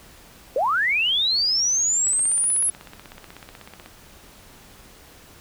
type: linear sweep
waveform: sine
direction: up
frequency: 473.5 to 10830 Hz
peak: -18 dBFS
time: 0.56-2.7 s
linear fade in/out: 2 ms
type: click train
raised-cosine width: 0.3 ms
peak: -24 dBFS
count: 30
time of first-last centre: 2.07-3.86 s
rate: 16.2 Hz
effects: pink hiss -48 dBFS RMS until 5.4 s